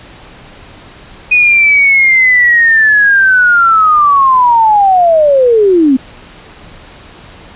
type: linear sweep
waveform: sine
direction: down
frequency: 2489 to 250 Hz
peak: -4 dBFS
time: 1.31-5.97 s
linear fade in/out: 10 ms
effects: pink hiss -35 dBFS RMS until 7.55 s + resampled to 8000 Hz